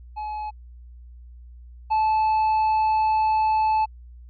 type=tone pair in turn; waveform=triangle; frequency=851 / 869.9 Hz; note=G#5 / A5; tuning=+42 / -20 cents; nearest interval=unison; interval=38 cents; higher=second; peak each=-26 / -16 dBFS; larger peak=second; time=0.16-0.51 / 1.9-3.86 s; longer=second; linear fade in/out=20 ms; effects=added 60 Hz sine -41 dBFS peak until 4.29 s + resampled to 11025 Hz